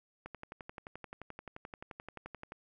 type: click train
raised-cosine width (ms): 0.5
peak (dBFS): -29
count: 27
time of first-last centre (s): 0.26-2.521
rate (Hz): 11.5
effects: none